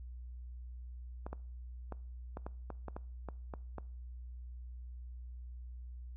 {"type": "clicks", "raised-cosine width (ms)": 1, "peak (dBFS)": -28, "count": 11, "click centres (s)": [1.265, 1.33, 1.923, 2.371, 2.465, 2.703, 2.883, 2.965, 3.287, 3.538, 3.783], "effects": ["noise-tail reverb RT60 0.5 s tail -22 dB re dry", "added 61 Hz sine -44 dBFS peak until 6.16 s"]}